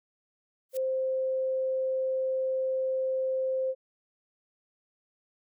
blue noise with exponential growth, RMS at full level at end -39 dBFS, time 0.69-0.77 s, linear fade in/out 2 ms, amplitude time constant 16 ms
sine tone, 523.3 Hz, C5, in tune, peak -26 dBFS, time 0.73-3.75 s, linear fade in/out 50 ms
effects none

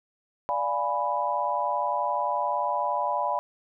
sine chord, D diminished seventh, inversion none, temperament equal, 587.3 / 698.5 / 830.6 / 987.8 Hz, D5 / F5 / Ab5 / Cb6, 0 / 0 / 0 / 0 cents, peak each -31 / -32 / -30 / -27 dBFS, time 0.49-3.39 s, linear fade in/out 0 ms, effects none

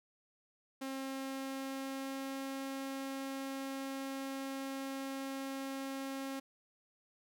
sawtooth tone with pitch glide, 267.9 to 270.5 Hz, C4 to C#4, +41 to -42 cents, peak -35 dBFS, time 0.81-6.4 s, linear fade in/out 10 ms, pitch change +17 cents, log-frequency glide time 0.92-2.57 s, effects none

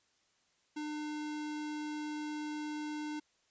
square tone, 301.4 Hz, D4, 45 cents sharp, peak -38 dBFS, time 0.76-3.2 s, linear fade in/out 10 ms, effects white hiss -73 dBFS RMS until 3.5 s + resampled to 16000 Hz

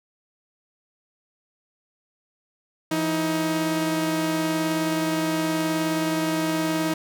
sawtooth tone pair together, 167.45 / 315.8 Hz, E3 / D#4, +27 / +26 cents, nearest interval major seventh, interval 1099 cents, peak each -25 / -19 dBFS, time 2.91-6.94 s, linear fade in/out 5 ms, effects none

